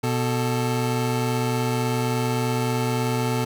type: tone pair together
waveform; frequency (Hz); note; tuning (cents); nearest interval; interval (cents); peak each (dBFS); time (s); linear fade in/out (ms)
25% pulse; 123.47 / 440; B2 / A4; 0 / 0; octave + minor seventh; 2200; -19 / -23; 0.03-3.45; 10
effects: none